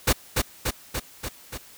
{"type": "noise with echo", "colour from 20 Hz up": "pink", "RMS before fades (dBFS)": -19, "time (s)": [0.07, 0.13], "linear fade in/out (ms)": 10, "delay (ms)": 290, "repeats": 5, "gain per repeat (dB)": -3, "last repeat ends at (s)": 1.58, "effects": ["white hiss -49 dBFS RMS until 1.77 s"]}